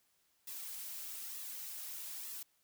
blue noise with flanger, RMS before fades -45 dBFS, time 0.47-2.43 s, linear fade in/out 5 ms, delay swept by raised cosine 1.3 to 4.5 ms, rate 1.1 Hz, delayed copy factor -0.55, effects white hiss -75 dBFS RMS until 2.63 s

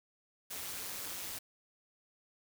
white noise with amplitude modulation, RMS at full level -39 dBFS, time 0.5-1.39 s, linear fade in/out 10 ms, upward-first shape sine, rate 190 Hz, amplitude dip 65%, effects none

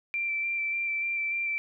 sine tone with vibrato, 2349 Hz, D7, in tune, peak -27 dBFS, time 0.14-1.58 s, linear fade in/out 0 ms, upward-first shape square, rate 3.4 Hz, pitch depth 12 cents each way, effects none

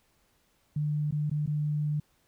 sine tone with dropouts, 149.4 Hz, D3, 30 cents sharp, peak -26 dBFS, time 0.76-2 s, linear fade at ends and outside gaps 5 ms, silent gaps 1.11-1.123 / 1.298-1.313 / 1.462-1.474 s, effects pink hiss -69 dBFS RMS until 2.27 s

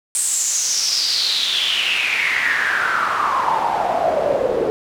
pink noise with band-pass filter sweep, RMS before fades -19 dBFS, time 0.15-4.7 s, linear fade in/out 0 ms, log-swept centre 8600 to 440 Hz, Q 6.5, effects none

